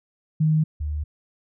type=tone pair in turn; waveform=sine; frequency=155.9 / 74.82 Hz; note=D#3 / D2; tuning=+4 / +33 cents; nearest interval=octave + minor second; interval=1271 cents; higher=first; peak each=-16 / -24 dBFS; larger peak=first; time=0.4-0.64 / 0.8-1.04 s; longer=neither; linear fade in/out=10 ms; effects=none